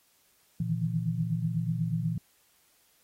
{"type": "tone cluster", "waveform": "sine", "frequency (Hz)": [117.7, 150.6, 158.9, 167], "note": ["A#2", "D3", "D#3", "E3"], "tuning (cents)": [17, 44, 37, 23], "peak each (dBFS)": [-32, -37, -34, -30], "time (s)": [0.6, 2.18], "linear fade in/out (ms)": 5, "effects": ["white hiss -66 dBFS RMS until 3.03 s", "AAC 48 kbps"]}